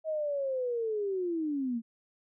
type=linear sweep; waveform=sine; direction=down; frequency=640 to 222.3 Hz; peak=-29 dBFS; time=0.04-1.82 s; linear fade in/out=50 ms; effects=none